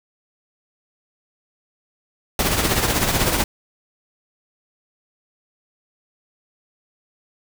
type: noise with tremolo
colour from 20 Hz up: pink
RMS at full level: -17 dBFS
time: 2.39-3.44 s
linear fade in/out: 2 ms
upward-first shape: triangle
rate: 16 Hz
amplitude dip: 60%
effects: none